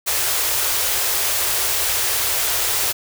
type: band-stop noise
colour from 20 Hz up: white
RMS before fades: -20 dBFS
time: 0.06-2.93 s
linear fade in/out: 20 ms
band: 120 to 340 Hz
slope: 48 dB/octave
effects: none